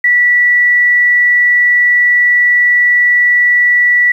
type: tone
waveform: sine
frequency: 1950 Hz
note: B6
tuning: 23 cents flat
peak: -6 dBFS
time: 0.04-4.12 s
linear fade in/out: 5 ms
effects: 7-bit